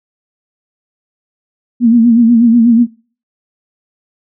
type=tone with vibrato; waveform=sine; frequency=233.1 Hz; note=A#3; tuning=in tune; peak=-4 dBFS; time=1.8-2.87 s; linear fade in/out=50 ms; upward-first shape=sine; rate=8.2 Hz; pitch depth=72 cents each way; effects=noise-tail reverb RT60 0.4 s tail -22 dB re dry